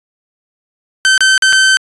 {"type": "tone with dropouts", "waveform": "sawtooth", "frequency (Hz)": 1542, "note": "G6", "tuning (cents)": -29, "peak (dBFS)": -3, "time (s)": [1.05, 1.77], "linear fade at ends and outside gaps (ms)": 0, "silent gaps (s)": [[1.178, 1.207], [1.378, 1.423], [1.526, 1.53]], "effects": ["resampled to 22050 Hz"]}